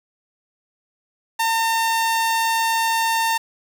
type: tone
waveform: sawtooth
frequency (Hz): 907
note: A#5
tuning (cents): -48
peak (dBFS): -14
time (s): 1.39-3.38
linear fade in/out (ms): 10
effects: 7-bit